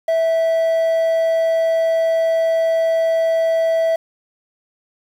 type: tone with quantisation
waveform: triangle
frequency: 655 Hz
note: E5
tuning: 11 cents flat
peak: -12 dBFS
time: 0.08-3.96 s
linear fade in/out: 5 ms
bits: 7
effects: none